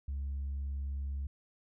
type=tone; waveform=sine; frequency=69.3 Hz; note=C#2; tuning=in tune; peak=-32 dBFS; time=0.08-1.27 s; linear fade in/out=5 ms; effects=tanh soft clip ceiling -32 dBFS